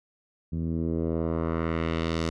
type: tone with low-pass filter sweep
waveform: 10% pulse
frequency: 82 Hz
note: E2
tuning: 9 cents flat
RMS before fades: -28 dBFS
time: 0.52-2.3 s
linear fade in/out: 10 ms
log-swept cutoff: 170 to 6300 Hz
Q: 1.2
effects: none